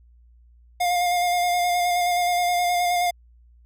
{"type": "tone with vibrato", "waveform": "square", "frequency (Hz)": 708, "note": "F5", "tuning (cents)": 23, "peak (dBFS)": -20, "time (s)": [0.8, 3.11], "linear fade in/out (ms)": 10, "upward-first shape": "square", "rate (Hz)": 9.5, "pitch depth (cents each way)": 16, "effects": ["added 59 Hz sine -50 dBFS peak until 3.65 s"]}